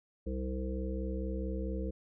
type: harmonic tone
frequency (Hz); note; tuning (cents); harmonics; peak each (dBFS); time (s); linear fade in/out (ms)
64.5; C2; -24; 1 / 3 / 5 / 7 / 8; -35 / -40 / -42 / -43 / -44; 0.26-1.91; 10
effects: none